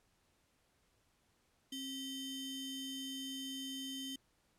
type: ring-modulated tone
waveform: 45% pulse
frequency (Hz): 1677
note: G#6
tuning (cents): +16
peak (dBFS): -38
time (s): 1.72-4.16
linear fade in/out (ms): 5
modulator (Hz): 1410
effects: pink hiss -75 dBFS RMS until 4.58 s + low-pass 12000 Hz 12 dB/octave